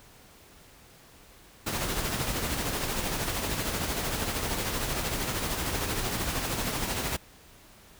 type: noise with tremolo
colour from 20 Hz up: pink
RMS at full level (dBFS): -29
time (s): 1.66-7.17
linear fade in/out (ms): 10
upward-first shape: sine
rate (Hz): 13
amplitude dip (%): 40
effects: pink hiss -54 dBFS RMS until 7.99 s